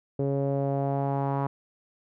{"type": "tone with low-pass filter sweep", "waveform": "sawtooth", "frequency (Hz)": 138.59, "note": "C#3", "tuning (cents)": 0, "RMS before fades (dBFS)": -27, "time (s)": [0.19, 1.47], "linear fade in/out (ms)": 5, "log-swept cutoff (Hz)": [470, 1000], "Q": 3.3, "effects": []}